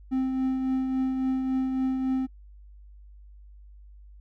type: tone with tremolo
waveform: triangle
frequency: 261.6 Hz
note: C4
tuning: in tune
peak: -20 dBFS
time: 0.11-2.27 s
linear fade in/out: 20 ms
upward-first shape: triangle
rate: 3.6 Hz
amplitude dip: 40%
effects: noise-tail reverb RT60 0.1 s tail -24 dB re dry + added 50 Hz sine -46 dBFS peak until 4.2 s